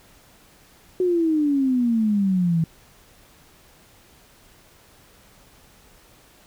sine exponential sweep, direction down, 370.9 to 160 Hz, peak -17 dBFS, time 1-2.64 s, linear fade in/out 2 ms, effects pink hiss -53 dBFS RMS until 6.46 s

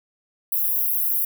white high-pass noise, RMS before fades -22 dBFS, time 0.52-1.25 s, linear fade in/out 5 ms, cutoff 11000 Hz, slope 96 dB/octave, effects none

